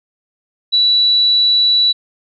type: tone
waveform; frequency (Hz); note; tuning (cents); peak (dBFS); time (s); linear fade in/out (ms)
sine; 3940; B7; -5; -9; 0.72-1.93; 20
effects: none